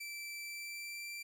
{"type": "tone with pitch glide", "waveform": "sawtooth", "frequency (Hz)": [2331, 2351], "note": ["D7", "D7"], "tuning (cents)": [-14, 1], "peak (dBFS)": -39, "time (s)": [0, 1.23], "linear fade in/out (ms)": 10, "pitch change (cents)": 15, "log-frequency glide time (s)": [0.44, 1.07], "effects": []}